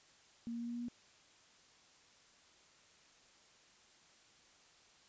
sine tone with pitch steps, 233.1 / 234.6 / 236.1 / 237.6 / 239.1 / 240.6 Hz, A#3 / A#3 / A#3 / A#3 / A#3 / B3, 0 / +11 / +22 / +33 / +44 / -45 cents, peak -39 dBFS, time 0.47-0.884 s, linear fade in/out 0 ms, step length 69 ms, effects white hiss -65 dBFS RMS until 5.08 s + resampled to 16000 Hz

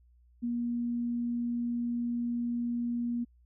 sine tone, 238.4 Hz, A#3, 39 cents sharp, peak -29 dBFS, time 0.42-3.25 s, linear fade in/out 20 ms, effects added 60 Hz sine -59 dBFS peak until 3.45 s

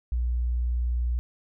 sine tone, 60.2 Hz, B1, 44 cents flat, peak -23 dBFS, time 0.12-1.19 s, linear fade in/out 0 ms, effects none

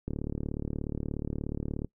click train, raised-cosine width 3 ms, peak -20 dBFS, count 66, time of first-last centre 0.08-1.846 s, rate 36.8 Hz, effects noise-tail reverb RT60 0.1 s tail -23 dB re dry

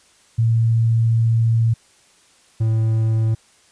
sine / triangle tone pair in turn, 114.3 / 111.37 Hz, A#2 / A2, -34 / +21 cents, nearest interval unison, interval 45 cents, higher first, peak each -13 dBFS, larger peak neither, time 0.38-1.74 / 2.6-3.35 s, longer first, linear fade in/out 10 ms, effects white hiss -54 dBFS RMS until 3.71 s + resampled to 22050 Hz

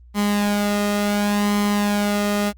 sawtooth tone with flanger, 205.5 Hz, G#3, 18 cents flat, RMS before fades -20 dBFS, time 0.14-2.53 s, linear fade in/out 50 ms, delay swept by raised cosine 0.96 to 1.57 ms, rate 0.69 Hz, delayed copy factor +0.55, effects added 60 Hz sine -43 dBFS peak until 2.57 s + Opus 32 kbps

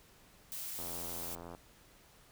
blue noise, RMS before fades -42 dBFS, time 0.52-1.35 s, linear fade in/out 0 ms
click train, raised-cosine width 1 ms, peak -33 dBFS, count 66, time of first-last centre 0.79-1.549 s, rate 85.6 Hz
effects pink hiss -62 dBFS RMS until 2.31 s

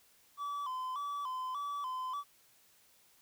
triangle tone with vibrato, 1085 Hz, C#6, 37 cents flat, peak -34 dBFS, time 0.37-2.24 s, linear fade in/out 50 ms, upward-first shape square, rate 1.7 Hz, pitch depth 100 cents each way, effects white hiss -66 dBFS RMS until 3.21 s

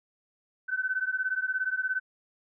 sine beating tone pair, 1511 / 1528 Hz, F#6 / G6, +36 / -45 cents, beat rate 17 Hz, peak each -30 dBFS, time 0.68-2 s, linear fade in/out 20 ms, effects none

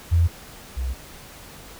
sine tone pair in turn, 84.4 / 63.5 Hz, E2 / B1, +41 / +49 cents, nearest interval perfect fourth, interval 492 cents, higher first, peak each -14 / -23 dBFS, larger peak first, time 0.11-0.28 / 0.76-0.94 s, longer second, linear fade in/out 20 ms, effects pink hiss -43 dBFS RMS until 1.79 s

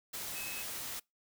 sine tone in noise, 2574 Hz, E7, 42 cents flat, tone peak -44 dBFS, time 0.35-0.63 s, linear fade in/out 10 ms, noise white, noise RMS -41 dBFS, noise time 0.13-1 s, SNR -6 dB, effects noise-tail reverb RT60 0.2 s tail -25 dB re dry

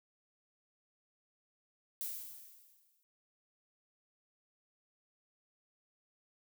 violet noise with exponential decay, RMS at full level -38 dBFS, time 2.01-3.03 s, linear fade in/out 0 ms, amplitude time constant 220 ms, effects none

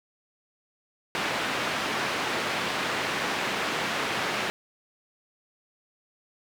white band-pass noise, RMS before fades -29 dBFS, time 1.15-4.5 s, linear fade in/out 0 ms, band 150 to 2400 Hz, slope 12 dB/octave, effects none

